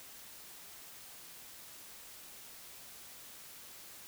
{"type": "silence", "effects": ["white hiss -52 dBFS RMS until 4.07 s"]}